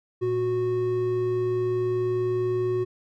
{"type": "tone pair together", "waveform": "triangle", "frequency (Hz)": [115.6, 367], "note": ["A#2", "F#4"], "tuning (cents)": [-14, -14], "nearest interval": "octave + minor sixth", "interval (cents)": 2000, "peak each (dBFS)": [-29, -21], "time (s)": [0.21, 2.85], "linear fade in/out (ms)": 20, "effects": []}